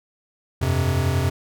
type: chord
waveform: square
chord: F suspended second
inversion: none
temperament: equal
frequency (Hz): 87.31 / 98 / 130.81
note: F2 / G2 / C3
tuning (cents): 0 / 0 / 0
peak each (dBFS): -23 / -27 / -23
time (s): 0.61-1.3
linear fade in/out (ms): 10
effects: none

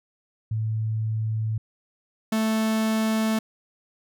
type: tone pair in turn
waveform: sine / 45% pulse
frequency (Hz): 110 / 220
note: A2 / A3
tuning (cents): 0 / 0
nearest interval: octave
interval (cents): 1200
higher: second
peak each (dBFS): -23 / -21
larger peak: second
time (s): 0.51-1.58 / 2.32-3.39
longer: neither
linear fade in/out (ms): 5
effects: none

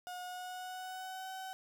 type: tone with pitch glide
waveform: 35% pulse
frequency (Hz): 722 to 758.8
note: F#5 to F#5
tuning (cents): -43 to +43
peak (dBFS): -40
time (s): 0.07-1.53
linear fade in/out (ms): 0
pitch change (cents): +86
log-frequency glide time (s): 0.21-1.31
effects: none

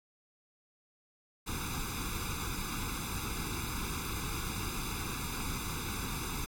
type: noise with comb filter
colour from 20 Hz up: pink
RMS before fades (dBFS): -37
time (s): 1.46-6.46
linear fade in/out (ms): 20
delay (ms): 0.81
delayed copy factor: +0.95
effects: AAC 64 kbps

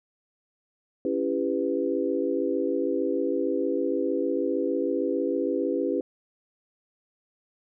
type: chord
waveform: sine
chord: C# half-diminished seventh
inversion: none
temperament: just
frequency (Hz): 277.2 / 332.6 / 399.1 / 498.9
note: C#4 / E4 / G4 / B4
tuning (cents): 0 / +16 / +31 / +17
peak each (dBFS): -29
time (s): 1.05-6.01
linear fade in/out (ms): 2
effects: none

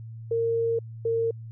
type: tone pair in turn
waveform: sine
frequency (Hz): 459.7 / 457.2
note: A#4 / A#4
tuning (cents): -24 / -34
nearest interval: unison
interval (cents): 10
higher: first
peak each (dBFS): -22 / -22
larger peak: neither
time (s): 0.31-0.79 / 1.05-1.31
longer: first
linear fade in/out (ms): 5
effects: added 113 Hz sine -37 dBFS peak until 1.51 s

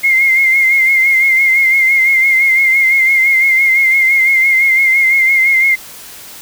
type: tone with vibrato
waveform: sine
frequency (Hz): 2120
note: C7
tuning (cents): +22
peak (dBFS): -7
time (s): 0.03-5.76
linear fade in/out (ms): 20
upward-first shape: sine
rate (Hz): 5.9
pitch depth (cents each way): 43
effects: white hiss -33 dBFS RMS until 6.41 s

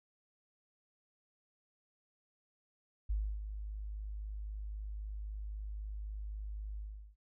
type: tone with ADSR envelope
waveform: sine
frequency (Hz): 51.9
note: G#1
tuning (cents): 0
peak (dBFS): -30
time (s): 3.09-7.16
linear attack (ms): 13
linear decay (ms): 290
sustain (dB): -9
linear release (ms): 380
effects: none

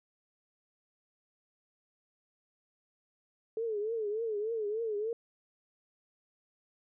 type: tone with vibrato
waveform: sine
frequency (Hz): 435.2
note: A4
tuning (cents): -19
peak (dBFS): -31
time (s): 3.57-5.13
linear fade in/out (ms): 2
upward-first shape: triangle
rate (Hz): 3.4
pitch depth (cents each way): 130
effects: none

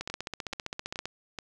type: two click trains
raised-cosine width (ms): 0.2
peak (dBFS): -19 / -17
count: 4 / 17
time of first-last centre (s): 0.1-1.388 / 0.01-1.056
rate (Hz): 2.33 / 15.3
effects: none

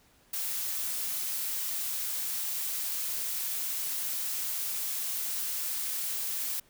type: noise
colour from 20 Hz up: blue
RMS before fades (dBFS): -33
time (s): 0.33-6.6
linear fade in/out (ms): 5
effects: pink hiss -63 dBFS RMS until 6.69 s

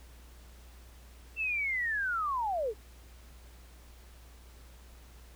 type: linear sweep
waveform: sine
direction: down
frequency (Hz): 2700 to 392.9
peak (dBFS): -29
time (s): 1.36-2.74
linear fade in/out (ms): 50
effects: added 60 Hz sine -51 dBFS peak until 5.35 s + pink hiss -59 dBFS RMS until 5.35 s

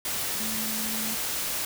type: tone in noise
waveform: sine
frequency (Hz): 220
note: A3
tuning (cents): 0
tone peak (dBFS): -35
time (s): 0.4-1.15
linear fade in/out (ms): 2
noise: white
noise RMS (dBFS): -30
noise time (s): 0.05-1.65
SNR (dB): -8
effects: none

